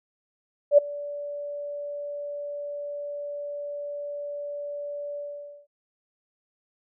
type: tone with ADSR envelope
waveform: sine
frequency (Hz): 579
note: D5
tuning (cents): -25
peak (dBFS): -9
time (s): 0.71-5.67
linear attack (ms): 69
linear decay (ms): 10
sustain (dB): -22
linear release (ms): 500
effects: none